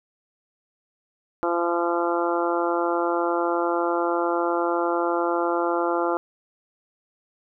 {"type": "harmonic tone", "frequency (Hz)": 171.6, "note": "F3", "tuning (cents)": -30, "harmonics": [2, 3, 4, 5, 6, 7, 8], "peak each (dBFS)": [-25, -27, -29, -29, -32, -31, -31], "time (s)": [1.43, 6.17], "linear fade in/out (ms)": 0, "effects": []}